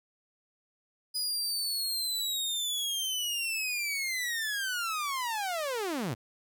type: linear sweep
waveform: sawtooth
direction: down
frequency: 4978 to 96.5 Hz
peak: -27 dBFS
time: 1.14-6.15 s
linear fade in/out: 20 ms
effects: none